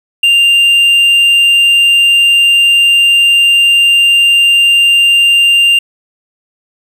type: tone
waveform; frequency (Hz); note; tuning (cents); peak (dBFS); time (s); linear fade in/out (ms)
triangle; 2791; F7; -2; -3; 0.23-5.79; 5
effects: 7-bit